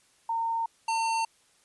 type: tone pair in turn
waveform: sine / square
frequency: 914 / 904.5 Hz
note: A#5 / A5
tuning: -34 / +48 cents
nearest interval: unison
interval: 18 cents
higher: first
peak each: -26 dBFS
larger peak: neither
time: 0.29-0.66 / 0.88-1.25 s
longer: neither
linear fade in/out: 5 ms
effects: white hiss -64 dBFS RMS until 1.64 s + resampled to 24000 Hz